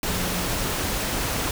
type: tone in noise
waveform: sine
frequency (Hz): 179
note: F3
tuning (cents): +43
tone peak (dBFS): -31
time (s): 0.1-0.56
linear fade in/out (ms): 2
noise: pink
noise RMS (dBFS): -26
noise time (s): 0.03-1.51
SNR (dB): -8
effects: none